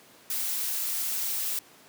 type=noise; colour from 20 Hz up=blue; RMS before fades=-30 dBFS; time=0.3-1.59 s; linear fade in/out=2 ms; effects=pink hiss -54 dBFS RMS until 1.88 s + high-pass 200 Hz 12 dB/octave